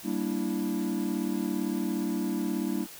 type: chord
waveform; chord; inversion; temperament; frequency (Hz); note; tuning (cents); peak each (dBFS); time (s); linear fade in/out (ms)
triangle; E half-diminished seventh; first; equal with one note detuned; 196 / 233.1 / 291.8 / 329.6; G3 / Bb3 / D4 / E4; 0 / 0 / -11 / 0; -31; 0.03-2.87; 50
effects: white hiss -46 dBFS RMS until 2.99 s